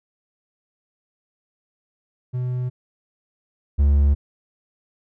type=tone pair in turn; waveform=triangle; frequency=125.3 / 71.28 Hz; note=B2 / C#2; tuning=+25 / +49 cents; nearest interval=minor seventh; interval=976 cents; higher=first; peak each=-20 / -11 dBFS; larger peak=second; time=2.33-2.7 / 3.78-4.15 s; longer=neither; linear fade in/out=20 ms; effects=none